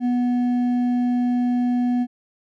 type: tone with hard clipping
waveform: triangle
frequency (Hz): 245.3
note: B3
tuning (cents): -12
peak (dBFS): -19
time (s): 0-2.07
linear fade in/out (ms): 50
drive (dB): 8
effects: none